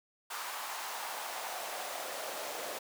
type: noise with high-pass filter sweep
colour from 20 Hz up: pink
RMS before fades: -40 dBFS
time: 0.3-2.79 s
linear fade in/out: 10 ms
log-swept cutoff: 1000 to 530 Hz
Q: 2.2
effects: none